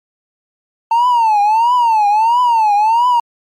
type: tone with vibrato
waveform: triangle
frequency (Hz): 900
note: A5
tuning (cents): +39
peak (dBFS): -6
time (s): 0.91-3.2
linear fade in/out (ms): 5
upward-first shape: triangle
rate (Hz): 1.5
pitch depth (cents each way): 190
effects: tanh soft clip ceiling -3 dBFS + MP3 96 kbps